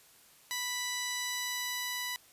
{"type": "tone pair together", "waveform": "10% pulse", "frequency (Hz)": [987.8, 1975.5], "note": ["B5", "B6"], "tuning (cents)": [0, 0], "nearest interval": "octave", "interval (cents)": 1200, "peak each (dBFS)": [-29, -29], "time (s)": [0.51, 2.16], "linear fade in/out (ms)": 0, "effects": ["white hiss -60 dBFS RMS until 2.32 s", "resampled to 32000 Hz"]}